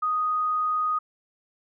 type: tone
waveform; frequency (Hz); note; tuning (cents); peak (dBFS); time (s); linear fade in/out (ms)
sine; 1244.5; D#6; 0; -22; 0.02-0.99; 10
effects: none